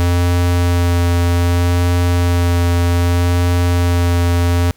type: tone with vibrato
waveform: square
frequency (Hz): 87.31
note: F2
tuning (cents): 0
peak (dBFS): -12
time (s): 0-4.71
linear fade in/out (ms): 0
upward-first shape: sine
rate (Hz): 0.64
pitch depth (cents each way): 11
effects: pink hiss -54 dBFS RMS until 4.76 s